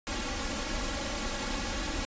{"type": "noise with comb filter", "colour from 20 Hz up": "pink", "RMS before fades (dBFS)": -33, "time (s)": [0.07, 2.05], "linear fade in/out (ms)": 0, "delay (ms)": 3.6, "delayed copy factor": 0.9, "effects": ["resampled to 16000 Hz"]}